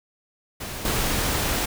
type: noise with level steps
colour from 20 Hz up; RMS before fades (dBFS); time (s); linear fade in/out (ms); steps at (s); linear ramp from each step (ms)
pink; -33 / -24; 0.6-1.66; 10; 0.85; 2
effects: none